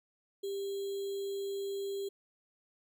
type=tone with sample-and-hold; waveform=sine; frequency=395.4 Hz; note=G4; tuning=15 cents sharp; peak=-34 dBFS; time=0.43-2.09 s; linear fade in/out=10 ms; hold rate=3675 Hz; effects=none